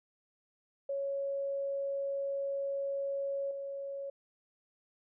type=tone with level steps; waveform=sine; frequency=554.4 Hz; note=C#5; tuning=in tune; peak=-32 / -37 dBFS; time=0.89-4.1 s; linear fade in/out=5 ms; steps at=3.51 s; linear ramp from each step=2 ms; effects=none